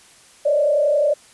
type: tone with frequency modulation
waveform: sine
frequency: 587.3 Hz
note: D5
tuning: in tune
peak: -14 dBFS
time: 0.45-1.14 s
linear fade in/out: 10 ms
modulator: 31.3 Hz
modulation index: 0.99
effects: white hiss -49 dBFS RMS until 1.33 s + resampled to 24000 Hz